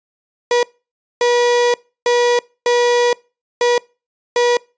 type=tone bursts at uneven times; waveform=35% pulse; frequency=483.2 Hz; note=B4; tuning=38 cents flat; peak=-10 dBFS; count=6; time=0.51-0.63 / 1.21-1.74 / 2.06-2.39 / 2.66-3.13 / 3.61-3.78 / 4.36-4.57 s; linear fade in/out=2 ms; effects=noise-tail reverb RT60 0.3 s tail -24 dB re dry + resampled to 16000 Hz